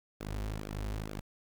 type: tone with flanger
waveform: sawtooth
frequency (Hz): 52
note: G#1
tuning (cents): +3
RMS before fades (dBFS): -38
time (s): 0.2-1.21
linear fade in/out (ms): 10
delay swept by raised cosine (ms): 0.99 to 6.89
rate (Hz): 2.2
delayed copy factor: -0.85
effects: 10-bit